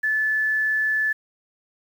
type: tone with quantisation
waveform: sine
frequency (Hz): 1737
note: A6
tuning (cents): -23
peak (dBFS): -19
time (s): 0.03-1.13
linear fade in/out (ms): 10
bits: 8
effects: none